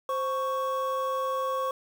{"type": "tone pair together", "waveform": "triangle", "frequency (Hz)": [523.3, 1110.6], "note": ["C5", "C#6"], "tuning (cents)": [0, 3], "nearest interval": "octave + minor second", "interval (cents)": 1303, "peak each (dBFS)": [-28, -27], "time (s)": [0.09, 1.71], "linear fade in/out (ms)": 2, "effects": ["8-bit"]}